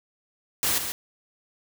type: noise with echo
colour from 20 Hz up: white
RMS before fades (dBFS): -24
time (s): 0.63-0.78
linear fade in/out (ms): 0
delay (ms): 140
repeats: 1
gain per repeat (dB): -7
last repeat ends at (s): 0.92
effects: none